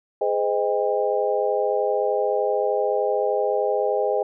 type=tone cluster; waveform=sine; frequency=417.7 / 511 / 621 / 802 Hz; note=G#4 / C5 / D#5 / G5; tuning=+10 / -41 / -3 / +39 cents; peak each=-24 / -24 / -25 / -27 dBFS; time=0.21-4.23 s; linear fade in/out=5 ms; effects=none